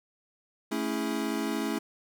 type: chord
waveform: square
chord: A major seventh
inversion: none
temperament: equal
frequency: 220 / 277.2 / 329.6 / 415.3 Hz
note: A3 / C#4 / E4 / G#4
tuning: 0 / 0 / 0 / 0 cents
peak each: -34 / -34 / -35 / -38 dBFS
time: 0.71-1.79 s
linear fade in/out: 10 ms
effects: none